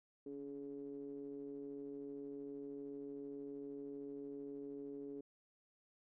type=ring-modulated tone; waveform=triangle; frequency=69.1 Hz; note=C#2; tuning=5 cents flat; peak=-40 dBFS; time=0.26-5.21 s; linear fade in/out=5 ms; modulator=352 Hz; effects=none